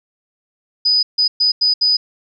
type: tone bursts at uneven times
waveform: sine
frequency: 4978 Hz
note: D#8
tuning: in tune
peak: -11 dBFS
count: 5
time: 0.85-1.03 / 1.18-1.28 / 1.4-1.52 / 1.61-1.74 / 1.81-1.97 s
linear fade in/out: 10 ms
effects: none